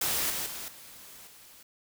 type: noise with level steps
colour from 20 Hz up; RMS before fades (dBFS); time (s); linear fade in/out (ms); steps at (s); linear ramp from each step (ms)
white; -29 / -33 / -39 / -49 / -53; 0.01-1.63; 5; 0.3 / 0.46 / 0.68 / 1.27; 2
effects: none